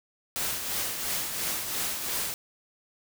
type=noise with tremolo; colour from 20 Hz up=white; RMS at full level=-29 dBFS; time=0.36-2.34 s; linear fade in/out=0 ms; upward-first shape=triangle; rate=2.9 Hz; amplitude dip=50%; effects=none